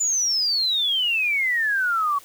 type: exponential sweep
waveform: sine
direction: down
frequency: 7100 to 1108.7 Hz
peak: -19 dBFS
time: 0-2.19 s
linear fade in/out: 10 ms
effects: white hiss -48 dBFS RMS until 2.24 s